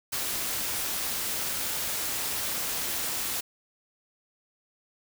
white noise with amplitude modulation, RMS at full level -29 dBFS, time 0.12-3.41 s, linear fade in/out 10 ms, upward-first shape sine, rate 269 Hz, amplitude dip 40%, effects none

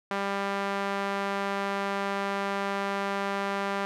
sawtooth tone with band-pass filter, 198.3 Hz, G3, 20 cents sharp, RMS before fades -30 dBFS, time 0.11-3.85 s, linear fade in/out 0 ms, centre 1200 Hz, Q 0.8, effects none

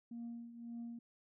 sine tone with tremolo, 234.6 Hz, A#3, 11 cents sharp, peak -40 dBFS, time 0.11-0.99 s, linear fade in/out 5 ms, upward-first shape triangle, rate 1.8 Hz, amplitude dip 75%, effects tanh soft clip ceiling -40 dBFS

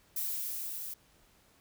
violet noise with level ramp, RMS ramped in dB -34 to -41 dBFS, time 0.16-0.94 s, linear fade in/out 5 ms, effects pink hiss -65 dBFS RMS until 1.6 s

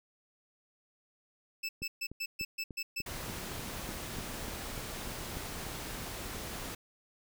25% pulse tone bursts, 2632 Hz, E7, 3 cents flat, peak -30 dBFS, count 8, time 1.63-3.02 s, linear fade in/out 10 ms, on 60 ms, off 130 ms
click train, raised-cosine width 3 ms, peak -30 dBFS, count 14, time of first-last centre 1.82-5.666 s, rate 3.38 Hz
pink noise, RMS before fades -41 dBFS, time 3.06-6.75 s, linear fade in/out 5 ms
effects none

